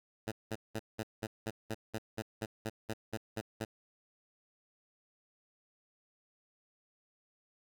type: tone bursts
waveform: 10% pulse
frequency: 110.7 Hz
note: A2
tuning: 11 cents sharp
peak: -27 dBFS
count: 15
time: 0.27-3.65 s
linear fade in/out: 10 ms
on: 48 ms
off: 190 ms
effects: none